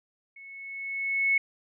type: tone with level ramp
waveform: sine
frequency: 2200 Hz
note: C#7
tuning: 14 cents flat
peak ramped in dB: -45 to -19 dBFS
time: 0.36-1.38 s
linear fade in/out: 5 ms
effects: none